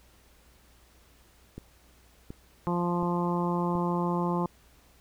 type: click train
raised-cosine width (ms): 3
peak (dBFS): -26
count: 4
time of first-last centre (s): 1.58-3.754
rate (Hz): 1.38
type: harmonic tone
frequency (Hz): 174.61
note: F3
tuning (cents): 0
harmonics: 1 / 2 / 3 / 4 / 5 / 6 / 7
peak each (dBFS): -28 / -32 / -37 / -40 / -34 / -34 / -46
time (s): 2.67-4.46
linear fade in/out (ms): 0
effects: added 60 Hz sine -61 dBFS peak until 5 s + pink hiss -61 dBFS RMS until 5 s